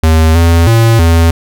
square tone with pitch steps, 80 / 83.9 / 114.3 / 83.1 Hz, D#2 / E2 / A#2 / E2, +49 / +31 / -34 / +15 cents, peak -5 dBFS, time 0.03-1.31 s, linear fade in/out 5 ms, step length 320 ms, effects none

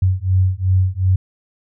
sine beating tone pair, 92.1 / 94.8 Hz, F#2 / F#2, -7 / +43 cents, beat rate 2.7 Hz, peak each -16 dBFS, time 0.02-1.16 s, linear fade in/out 5 ms, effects none

